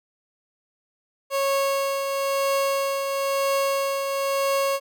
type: tone with tremolo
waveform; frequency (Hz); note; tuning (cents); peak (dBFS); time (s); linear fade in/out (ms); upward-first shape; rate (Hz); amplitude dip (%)
30% pulse; 550; C#5; -14; -17; 1.3-4.8; 50; triangle; 1; 45
effects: none